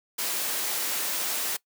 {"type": "high-pass noise", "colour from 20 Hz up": "white", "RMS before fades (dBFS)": -29, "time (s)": [0.18, 1.57], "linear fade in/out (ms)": 10, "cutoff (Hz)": 290, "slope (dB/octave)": 12, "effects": ["noise-tail reverb RT60 0.1 s tail -21 dB re dry"]}